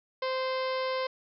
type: harmonic tone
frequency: 520 Hz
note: C5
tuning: 11 cents flat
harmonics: 1 / 2 / 3 / 4 / 5 / 6 / 7 / 8 / 9 / 10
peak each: -30 / -34 / -43 / -40 / -47 / -45 / -48 / -46 / -47 / -48 dBFS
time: 0.22-1.07 s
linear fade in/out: 5 ms
effects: none